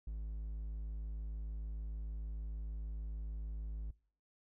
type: tone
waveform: triangle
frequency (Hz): 53.3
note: G#1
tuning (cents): +46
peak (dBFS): -37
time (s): 0.07-3.91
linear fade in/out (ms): 5
effects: noise-tail reverb RT60 0.5 s tail -24 dB re dry